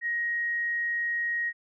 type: tone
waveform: sine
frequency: 1883 Hz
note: A#6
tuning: 17 cents sharp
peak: -26 dBFS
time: 0.01-1.53 s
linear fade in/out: 50 ms
effects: none